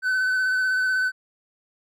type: tone with vibrato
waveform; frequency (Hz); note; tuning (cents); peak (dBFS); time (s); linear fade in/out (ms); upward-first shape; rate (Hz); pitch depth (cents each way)
triangle; 1515; F#6; +40; -18; 0.02-1.12; 50; square; 16; 14
effects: none